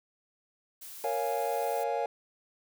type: noise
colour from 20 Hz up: blue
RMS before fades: -45 dBFS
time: 0.81-1.84 s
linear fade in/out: 10 ms
type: chord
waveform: triangle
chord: Bb minor seventh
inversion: none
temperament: equal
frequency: 466.2 / 554.4 / 698.5 / 830.6 Hz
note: Bb4 / Db5 / F5 / Ab5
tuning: 0 / 0 / 0 / 0 cents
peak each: -32 dBFS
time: 1.04-2.06 s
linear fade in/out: 2 ms
effects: none